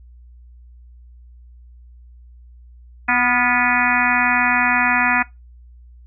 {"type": "harmonic tone with a mistuned harmonic", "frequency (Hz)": 246.3, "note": "B3", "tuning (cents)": -5, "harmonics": [1, 3, 4, 5, 6, 7, 8, 9, 10], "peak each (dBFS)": [-25, -23, -23, -26, -21, -20, -22, -26, -21], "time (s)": [3.08, 5.23], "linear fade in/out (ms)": 10, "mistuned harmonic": 6, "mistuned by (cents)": -54, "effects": ["noise-tail reverb RT60 0.2 s tail -21 dB re dry", "added 60 Hz sine -41 dBFS peak until 6.06 s"]}